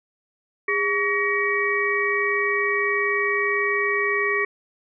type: harmonic tone with a mistuned harmonic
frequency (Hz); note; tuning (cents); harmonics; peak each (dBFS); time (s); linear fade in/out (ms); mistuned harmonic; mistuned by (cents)
378.4; F#4; +39; 1 / 3 / 5 / 6; -25 / -28 / -23 / -26; 0.68-4.45; 5; 1; +130
effects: none